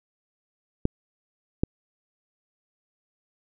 clicks, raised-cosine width 3 ms, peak -8 dBFS, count 2, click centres 0.854 / 1.635 s, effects none

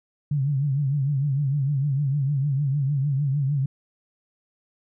sine tone with vibrato, 140.1 Hz, C#3, 19 cents sharp, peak -20 dBFS, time 0.31-3.66 s, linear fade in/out 5 ms, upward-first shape triangle, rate 6.6 Hz, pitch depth 130 cents each way, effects none

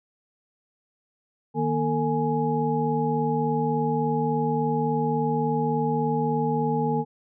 sine tone cluster, 155.5 / 239 / 449.2 / 836 Hz, D#3 / A#3 / A4 / G#5, -1 / +43 / +36 / +11 cents, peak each -27 dBFS, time 1.54-7.05 s, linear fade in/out 50 ms, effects none

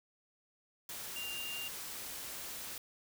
sine tone in noise, 2794 Hz, F7, in tune, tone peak -40 dBFS, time 1.16-1.68 s, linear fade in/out 2 ms, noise white, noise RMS -44 dBFS, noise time 0.89-2.78 s, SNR +1 dB, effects none

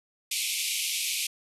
pink band-pass noise, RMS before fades -30 dBFS, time 0.31-1.27 s, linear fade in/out 5 ms, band 2200 to 13000 Hz, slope 96 dB/octave, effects none

